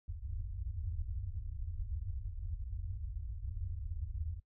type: low-pass noise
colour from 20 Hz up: white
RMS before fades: -40 dBFS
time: 0.08-4.4 s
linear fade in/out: 5 ms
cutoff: 100 Hz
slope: 96 dB/octave
effects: noise-tail reverb RT60 0.1 s tail -21 dB re dry